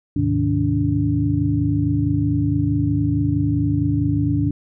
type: tone cluster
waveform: sine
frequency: 75.7 / 104.4 / 129 / 155.2 / 288.5 Hz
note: D#2 / G#2 / C3 / D#3 / D4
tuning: -47 / +10 / -24 / -4 / -31 cents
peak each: -27 / -21 / -26 / -24 / -20 dBFS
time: 0.16-4.51 s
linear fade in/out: 5 ms
effects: none